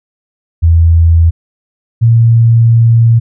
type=tone pair in turn; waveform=sine; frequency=83 / 115.56 Hz; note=E2 / A#2; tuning=+12 / -15 cents; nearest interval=tritone; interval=573 cents; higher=second; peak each=-3 dBFS; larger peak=neither; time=0.62-1.31 / 2.01-3.2 s; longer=second; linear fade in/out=20 ms; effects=none